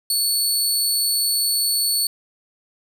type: tone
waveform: 20% pulse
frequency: 4435 Hz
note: C#8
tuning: in tune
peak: -12 dBFS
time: 0.1-2.07 s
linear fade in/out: 2 ms
effects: none